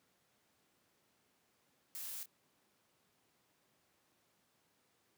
blue noise with echo, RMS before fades -45 dBFS, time 1.95-2.23 s, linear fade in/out 0 ms, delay 27 ms, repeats 1, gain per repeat -10 dB, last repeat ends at 2.257 s, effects pink hiss -75 dBFS RMS until 5.17 s + high-pass 150 Hz 12 dB/octave

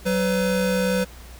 square tone pair together, 188.4 / 503 Hz, F#3 / B4, +32 / +32 cents, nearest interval octave + perfect fourth, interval 1700 cents, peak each -23 dBFS, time 0.05-1.05 s, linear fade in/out 20 ms, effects added 60 Hz sine -41 dBFS peak until 1.39 s + pink hiss -46 dBFS RMS until 1.39 s

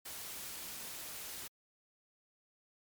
white noise, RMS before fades -45 dBFS, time 0.05-1.48 s, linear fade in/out 10 ms, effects MP3 96 kbps

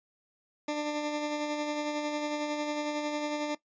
20% pulse tone with tremolo, 297.7 Hz, D4, 24 cents sharp, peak -24 dBFS, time 0.68-3.55 s, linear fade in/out 5 ms, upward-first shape sine, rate 11 Hz, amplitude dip 35%, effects noise-tail reverb RT60 0.1 s tail -18 dB re dry + resampled to 16000 Hz

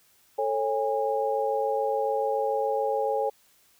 sine tone cluster, 441 / 548 / 817 Hz, A4 / C#5 / G#5, +4 / -20 / -29 cents, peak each -28 dBFS, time 0.38-3.3 s, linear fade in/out 10 ms, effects white hiss -62 dBFS RMS until 3.79 s

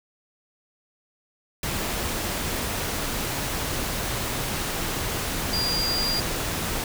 sine tone in noise, 4792 Hz, D8, 34 cents sharp, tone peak -24 dBFS, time 5.53-6.2 s, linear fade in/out 2 ms, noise pink, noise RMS -28 dBFS, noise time 1.63-6.84 s, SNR +1 dB, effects none

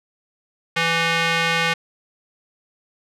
square tone with band-pass filter, 166.2 Hz, E3, 15 cents sharp, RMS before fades -20 dBFS, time 0.76-1.74 s, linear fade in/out 10 ms, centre 2300 Hz, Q 1.4, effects none

